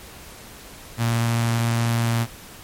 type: tone with notch filter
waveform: sawtooth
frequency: 116.54 Hz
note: A#2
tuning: in tune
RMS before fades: -21 dBFS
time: 0.97-2.27 s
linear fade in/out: 50 ms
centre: 420 Hz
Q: 1.1
effects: pink hiss -42 dBFS RMS until 2.63 s + MP3 64 kbps